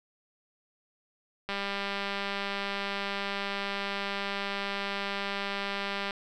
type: click train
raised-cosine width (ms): 0.3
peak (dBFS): -17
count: 920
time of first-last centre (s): 1.49-6.108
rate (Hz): 199
effects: none